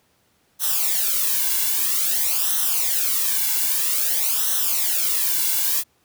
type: noise with flanger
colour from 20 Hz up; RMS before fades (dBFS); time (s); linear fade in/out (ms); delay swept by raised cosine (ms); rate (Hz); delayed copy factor
blue; -21; 0.59-5.84; 50; 0.42 to 1.62; 0.51; -0.8
effects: pink hiss -63 dBFS RMS until 6.04 s + high-pass 80 Hz 12 dB/octave